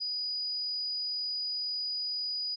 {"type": "tone", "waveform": "sine", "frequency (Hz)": 4929, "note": "D#8", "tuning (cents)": -17, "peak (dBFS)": -31, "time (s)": [0, 2.56], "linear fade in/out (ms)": 20, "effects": []}